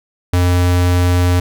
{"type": "tone", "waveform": "square", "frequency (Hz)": 89, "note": "F2", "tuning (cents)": 33, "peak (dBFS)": -11, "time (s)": [0.33, 1.4], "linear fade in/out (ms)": 5, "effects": []}